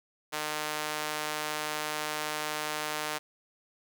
sawtooth tone with high-pass filter, 152.1 Hz, D#3, 39 cents flat, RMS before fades -34 dBFS, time 0.32-3.19 s, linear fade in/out 20 ms, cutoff 750 Hz, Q 0.62, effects none

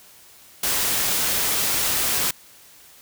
white noise, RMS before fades -22 dBFS, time 0.63-2.31 s, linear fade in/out 5 ms, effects white hiss -49 dBFS RMS until 3.01 s

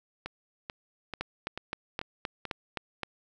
two click trains, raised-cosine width 0.3 ms, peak -16 / -20 dBFS, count 8 / 6, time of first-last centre 1.21-3.033 / 0.26-2.453 s, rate 3.84 / 2.28 Hz, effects none

